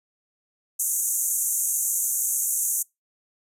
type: band-pass noise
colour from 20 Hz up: pink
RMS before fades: -25 dBFS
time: 0.79-2.83 s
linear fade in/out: 10 ms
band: 6300 to 14000 Hz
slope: 96 dB/octave
effects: noise-tail reverb RT60 0.2 s tail -25 dB re dry